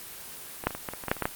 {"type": "clicks", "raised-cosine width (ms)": 0.5, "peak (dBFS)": [-19, -7, -21, -19, -16, -20, -21, -14, -6, -24, -11, -9], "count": 12, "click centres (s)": [0.639, 0.67, 0.707, 0.75, 0.888, 0.936, 1.038, 1.083, 1.115, 1.167, 1.223, 1.255], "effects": ["white hiss -42 dBFS RMS until 1.35 s", "Opus 24 kbps"]}